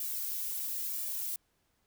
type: noise with flanger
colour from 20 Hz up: violet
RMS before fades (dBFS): -36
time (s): 0-1.36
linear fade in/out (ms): 2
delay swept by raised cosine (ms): 1.7 to 2.8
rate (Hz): 1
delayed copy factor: +0.7
effects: pink hiss -75 dBFS RMS until 1.86 s